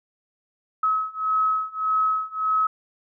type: beating tone pair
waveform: sine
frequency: 1282 / 1283.7 Hz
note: E6 / E6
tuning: -49 / -46 cents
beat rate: 1.7 Hz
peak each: -24 / -23 dBFS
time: 0.83-2.67 s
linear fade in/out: 5 ms
effects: none